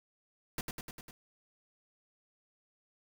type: noise with echo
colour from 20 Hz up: pink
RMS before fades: -36 dBFS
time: 0.58-0.61 s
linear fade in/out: 2 ms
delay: 100 ms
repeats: 5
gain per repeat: -3 dB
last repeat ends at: 1.11 s
effects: none